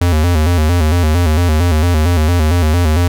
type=tone with vibrato; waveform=square; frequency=82.41 Hz; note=E2; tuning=in tune; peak=-10 dBFS; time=0.01-3.08 s; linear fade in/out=5 ms; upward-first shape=square; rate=4.4 Hz; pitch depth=110 cents each way; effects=none